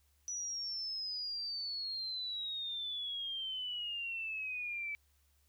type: exponential sweep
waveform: sine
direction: down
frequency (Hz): 5920 to 2300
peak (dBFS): -37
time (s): 0.28-4.95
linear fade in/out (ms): 0
effects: added 71 Hz sine -70 dBFS peak until 5.48 s + white hiss -75 dBFS RMS until 5.48 s